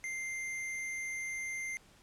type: tone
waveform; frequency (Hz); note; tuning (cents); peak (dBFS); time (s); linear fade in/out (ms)
square; 2093; C7; 0; -37; 0.04-1.77; 0
effects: pink hiss -62 dBFS RMS until 2.02 s + low-pass 10000 Hz 12 dB/octave